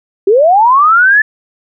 sine linear sweep, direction up, 370 to 1760 Hz, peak -4 dBFS, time 0.27-1.22 s, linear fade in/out 5 ms, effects none

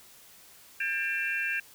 sine tone cluster, 1606 / 1779 / 2371 / 2698 Hz, G6 / A6 / D7 / E7, +41 / +19 / +16 / +40 cents, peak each -31 / -38 / -34 / -33 dBFS, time 0.8-1.6 s, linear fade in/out 5 ms, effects white hiss -54 dBFS RMS until 1.74 s

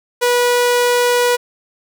sawtooth tone, 487.4 Hz, B4, 23 cents flat, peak -8 dBFS, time 0.21-1.37 s, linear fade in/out 20 ms, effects none

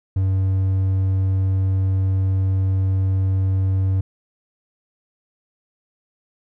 triangle tone, 95.3 Hz, G2, 48 cents flat, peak -14 dBFS, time 0.16-4.01 s, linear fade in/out 5 ms, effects none

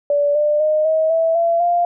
sine tone with pitch steps, 578 / 596.3 / 615.2 / 634.7 / 654.8 / 675.6 / 697 Hz, D5 / D5 / D#5 / D#5 / E5 / E5 / F5, -28 / +26 / -20 / +34 / -12 / +42 / -4 cents, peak -13 dBFS, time 0.1-1.85 s, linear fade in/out 2 ms, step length 250 ms, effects none

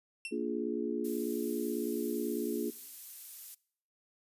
40% pulse tone with exponential decay, 2708 Hz, E7, 46 cents sharp, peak -33 dBFS, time 0.25-0.38 s, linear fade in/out 1 ms, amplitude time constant 28 ms
sine chord, Bb dominant seventh, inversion none, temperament just, 233.1 / 291.4 / 349.6 / 419.5 Hz, Bb3 / D4 / F4 / Ab4, 0 / -13 / +2 / +17 cents, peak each -37 dBFS, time 0.31-2.71 s, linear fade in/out 20 ms
violet noise, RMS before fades -44 dBFS, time 1.04-3.55 s, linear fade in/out 10 ms
effects noise-tail reverb RT60 0.6 s tail -23 dB re dry + resampled to 32000 Hz

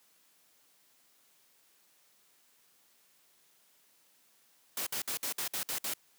white noise bursts, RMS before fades -35 dBFS, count 8, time 4.77-5.937 s, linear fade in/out 2 ms, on 96 ms, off 57 ms, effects white hiss -67 dBFS RMS until 6.18 s + high-pass 150 Hz 12 dB/octave

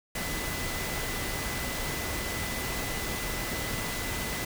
sine tone in noise, 2005 Hz, B6, 26 cents sharp, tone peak -39 dBFS, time 0.15-4.45 s, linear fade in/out 5 ms, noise pink, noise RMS -33 dBFS, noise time 0.15-4.45 s, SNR -9 dB, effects none

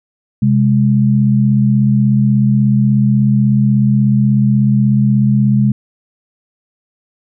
sine tone pair together, 130.15 / 206.6 Hz, C3 / G#3, -9 / -9 cents, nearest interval minor sixth, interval 800 cents, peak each -11 dBFS, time 0.42-5.72 s, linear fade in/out 5 ms, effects none

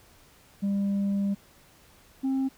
sine tone pair in turn, 199.2 / 266.7 Hz, G3 / C4, +28 / +33 cents, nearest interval perfect fourth, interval 505 cents, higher second, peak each -21 dBFS, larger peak neither, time 0.62-1.35 / 2.23-2.49 s, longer first, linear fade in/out 20 ms, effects tanh soft clip ceiling -23 dBFS + pink hiss -57 dBFS RMS until 2.57 s

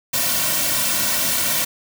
white noise with comb filter, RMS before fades -20 dBFS, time 0.13-1.65 s, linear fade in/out 10 ms, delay 2.4 ms, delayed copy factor -0.8, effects none

